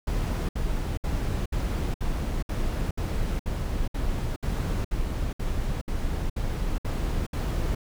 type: noise bursts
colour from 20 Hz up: brown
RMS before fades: -27 dBFS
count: 16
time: 0.07-7.75 s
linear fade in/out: 5 ms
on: 420 ms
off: 64 ms
effects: none